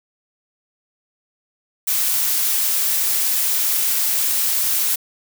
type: noise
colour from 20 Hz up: blue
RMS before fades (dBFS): -19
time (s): 1.87-4.96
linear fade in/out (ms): 10
effects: none